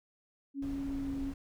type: tone with pitch glide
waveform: sine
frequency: 277.2 to 273.7 Hz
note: C#4 to C#4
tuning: 0 to -22 cents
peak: -34 dBFS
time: 0.54-1.34 s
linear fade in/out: 50 ms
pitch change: -22 cents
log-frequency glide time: 0.71-1.23 s
type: noise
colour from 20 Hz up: brown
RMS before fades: -43 dBFS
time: 0.62-1.34 s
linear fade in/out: 5 ms
effects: none